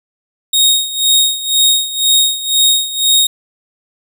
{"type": "tone with tremolo", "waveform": "sawtooth", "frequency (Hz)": 3737, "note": "A#7", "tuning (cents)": 4, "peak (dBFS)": -4, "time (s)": [0.53, 3.27], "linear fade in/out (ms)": 5, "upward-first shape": "sine", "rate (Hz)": 2, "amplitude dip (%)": 80, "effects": []}